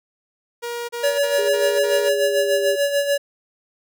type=tone bursts; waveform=sawtooth; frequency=474.5 Hz; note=A#4; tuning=31 cents sharp; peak=-22 dBFS; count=5; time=0.62-2.098 s; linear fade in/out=20 ms; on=270 ms; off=32 ms
type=tone with tremolo; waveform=square; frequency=568 Hz; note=C#5; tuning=42 cents sharp; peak=-16 dBFS; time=1.03-3.18 s; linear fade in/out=10 ms; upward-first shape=sine; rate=6.8 Hz; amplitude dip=60%
type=tone with pitch glide; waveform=sine; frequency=412.2 to 401.6 Hz; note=G#4 to G4; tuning=-13 to +42 cents; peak=-21 dBFS; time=1.38-2.76 s; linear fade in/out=10 ms; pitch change=-45 cents; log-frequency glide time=2.09-2.62 s
effects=none